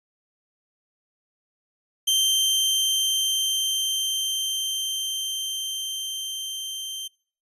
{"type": "tone with level ramp", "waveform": "sawtooth", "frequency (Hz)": 3136, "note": "G7", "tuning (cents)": 0, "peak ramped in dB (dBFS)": [-15, -28], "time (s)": [2.07, 7.08], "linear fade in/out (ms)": 10, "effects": ["noise-tail reverb RT60 0.5 s tail -26 dB re dry", "resampled to 32000 Hz"]}